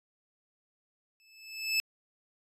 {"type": "tone with exponential growth", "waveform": "25% pulse", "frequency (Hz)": 2619, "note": "E7", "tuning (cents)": -12, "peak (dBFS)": -20, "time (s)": [1.2, 1.8], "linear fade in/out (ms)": 0, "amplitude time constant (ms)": 130, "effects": ["resampled to 32000 Hz"]}